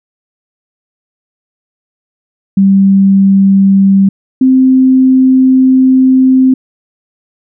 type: tone pair in turn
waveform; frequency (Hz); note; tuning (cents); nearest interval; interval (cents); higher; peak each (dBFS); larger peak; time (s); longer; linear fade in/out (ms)
sine; 195 / 260.3; G3 / C4; -9 / -9; perfect fourth; 500; second; -3; neither; 2.57-4.09 / 4.41-6.54; second; 5
effects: none